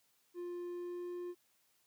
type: tone with pitch glide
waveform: triangle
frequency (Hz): 351.5 to 353.5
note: F4 to F4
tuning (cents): +11 to +21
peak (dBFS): -38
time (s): 0.34-1.35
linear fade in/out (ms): 50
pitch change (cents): +10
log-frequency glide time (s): 0.69-1.14
effects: white hiss -74 dBFS RMS until 1.86 s + high-pass 80 Hz 12 dB/octave